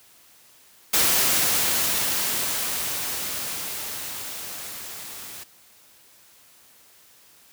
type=noise with level ramp; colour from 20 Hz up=white; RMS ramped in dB=-19 to -39 dBFS; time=0.93-5.44 s; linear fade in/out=10 ms; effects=white hiss -54 dBFS RMS until 7.52 s + high-pass 60 Hz 12 dB/octave

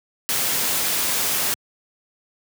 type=noise; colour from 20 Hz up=white; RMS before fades=-22 dBFS; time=0.29-1.54 s; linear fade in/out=0 ms; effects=high-pass 100 Hz 12 dB/octave

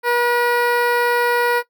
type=tone with notch filter; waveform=15% pulse; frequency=481.4 Hz; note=B4; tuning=44 cents flat; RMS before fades=-17 dBFS; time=0.03-1.63 s; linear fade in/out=50 ms; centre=7000 Hz; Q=0.54; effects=noise-tail reverb RT60 0.1 s tail -18 dB re dry

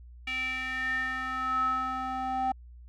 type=tone with band-pass filter sweep; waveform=square; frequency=259 Hz; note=C4; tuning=17 cents flat; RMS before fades=-31 dBFS; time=0.27-2.52 s; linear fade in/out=5 ms; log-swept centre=2500 to 840 Hz; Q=7.9; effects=added 60 Hz sine -46 dBFS peak until 2.88 s

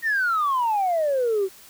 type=exponential sweep; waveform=sine; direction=down; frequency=1883 to 370 Hz; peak=-18 dBFS; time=0.02-1.49 s; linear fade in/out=50 ms; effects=tanh soft clip ceiling -16 dBFS + white hiss -48 dBFS RMS until 1.69 s

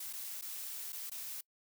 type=noise with dropouts; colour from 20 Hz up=blue; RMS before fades=-43 dBFS; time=0-1.41 s; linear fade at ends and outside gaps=5 ms; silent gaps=0.129-0.133 / 0.413-0.421 / 0.923-0.928 / 1.098-1.115 s; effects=noise-tail reverb RT60 0.1 s tail -24 dB re dry

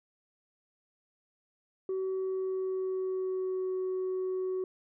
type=tone with pitch glide; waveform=sine; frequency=378.9 to 372.8 Hz; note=F#4 to F#4; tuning=+41 to +13 cents; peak=-28 dBFS; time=1.89-4.64 s; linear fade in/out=2 ms; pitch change=-28 cents; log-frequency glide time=2.1-3.73 s; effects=tanh soft clip ceiling -28 dBFS

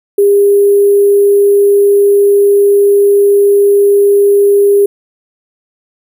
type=tone with sample-and-hold; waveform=sine; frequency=403.2 Hz; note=G4; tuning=49 cents sharp; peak=-4 dBFS; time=0.18-4.86 s; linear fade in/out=5 ms; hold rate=11025 Hz; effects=none

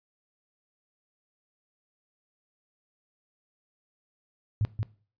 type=tone with echo; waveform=sine; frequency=106.6 Hz; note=G#2; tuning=46 cents sharp; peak=-22 dBFS; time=4.61-4.65 s; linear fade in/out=0 ms; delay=180 ms; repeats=1; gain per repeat=-4 dB; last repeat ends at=4.83 s; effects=noise-tail reverb RT60 0.4 s tail -19 dB re dry + resampled to 11025 Hz

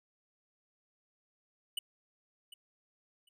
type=tone with echo; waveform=square; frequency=2960 Hz; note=F#7; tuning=in tune; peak=-33 dBFS; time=1.77-1.79 s; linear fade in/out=5 ms; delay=750 ms; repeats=2; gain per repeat=-15 dB; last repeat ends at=3.29 s; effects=none

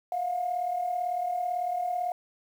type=tone pair together; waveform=sine; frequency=679 / 717 Hz; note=F5 / F5; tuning=-49 / +45 cents; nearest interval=minor second; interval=94 cents; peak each=-34 / -27 dBFS; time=0.12-2.12 s; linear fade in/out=2 ms; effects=tanh soft clip ceiling -20 dBFS + 9-bit

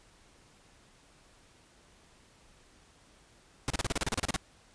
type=noise bursts; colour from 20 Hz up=pink; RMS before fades=-30 dBFS; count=13; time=3.68-4.362 s; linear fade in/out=0 ms; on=22 ms; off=33 ms; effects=pink hiss -61 dBFS RMS until 4.74 s + resampled to 22050 Hz

